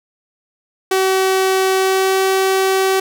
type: tone with pitch glide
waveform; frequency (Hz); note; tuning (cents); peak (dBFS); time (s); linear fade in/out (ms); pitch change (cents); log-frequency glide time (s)
sawtooth; 380 to 382.4; F#4 to G4; +46 to -43; -9; 0.91-3; 5; +11; 1.76-2.21
effects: none